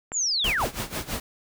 click, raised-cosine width 0.5 ms, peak -19 dBFS, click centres 0.119 s
sine linear sweep, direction down, 7459 to 47 Hz, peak -22 dBFS, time 0.12-0.69 s, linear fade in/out 50 ms
pink noise with tremolo, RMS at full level -29 dBFS, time 0.44-1.2 s, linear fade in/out 2 ms, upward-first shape sine, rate 6.1 Hz, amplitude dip 85%
effects none

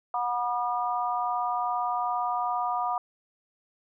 harmonic tone, 242.5 Hz, B3, 31 cents flat, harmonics 3 / 4 / 5, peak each -29 / -30 / -31 dBFS, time 0.14-2.98 s, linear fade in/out 2 ms, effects none

